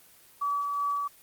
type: tone with tremolo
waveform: sine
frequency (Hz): 1145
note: D6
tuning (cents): -44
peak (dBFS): -25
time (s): 0.41-1.08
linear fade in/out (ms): 10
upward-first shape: sine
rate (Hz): 2.7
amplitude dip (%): 30
effects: white hiss -56 dBFS RMS until 1.22 s + Opus 24 kbps